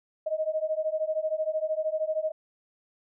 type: beating tone pair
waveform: sine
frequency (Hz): 620 / 633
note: D#5 / D#5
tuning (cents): -6 / +30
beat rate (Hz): 13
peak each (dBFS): -29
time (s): 0.26-2.32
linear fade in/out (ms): 10
effects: none